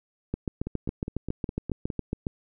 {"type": "two click trains", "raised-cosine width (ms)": 3, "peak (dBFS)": [-19, -15], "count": [7, 15], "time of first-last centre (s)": [[0.67, 1.902], [0.34, 2.268]], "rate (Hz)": [4.87, 7.26], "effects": []}